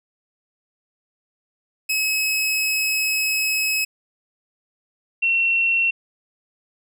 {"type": "tone pair in turn", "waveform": ["sawtooth", "sine"], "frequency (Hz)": [2566, 2719], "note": ["E7", "F7"], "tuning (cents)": [-47, -47], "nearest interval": "minor second", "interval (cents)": 100, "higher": "second", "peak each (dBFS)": -16, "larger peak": "neither", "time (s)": [[1.89, 3.85], [5.22, 5.91]], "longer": "first", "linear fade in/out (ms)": 10, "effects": []}